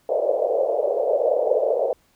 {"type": "band-pass noise", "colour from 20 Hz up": "white", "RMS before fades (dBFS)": -21, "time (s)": [0.09, 1.93], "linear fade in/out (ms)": 2, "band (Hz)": [470, 610], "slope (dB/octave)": 48, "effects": ["pink hiss -62 dBFS RMS until 2.15 s"]}